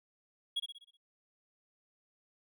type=tone with echo; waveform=triangle; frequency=3322 Hz; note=G#7; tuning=in tune; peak=-29 dBFS; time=0.56-0.6 s; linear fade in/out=10 ms; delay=62 ms; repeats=6; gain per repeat=-6 dB; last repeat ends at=0.972 s; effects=none